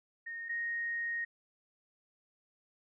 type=tone pair in turn; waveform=sine; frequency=1848 / 1865.2 Hz; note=A#6 / A#6; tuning=-16 / +1 cents; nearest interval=unison; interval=17 cents; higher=second; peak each=-39 / -33 dBFS; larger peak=second; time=0.26-0.49 / 0.49-1.25 s; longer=second; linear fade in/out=10 ms; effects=none